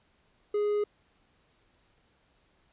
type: tone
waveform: triangle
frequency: 415.3 Hz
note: G#4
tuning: in tune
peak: -23 dBFS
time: 0.54-0.84 s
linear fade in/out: 5 ms
effects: pink hiss -68 dBFS RMS until 2.72 s + resampled to 8000 Hz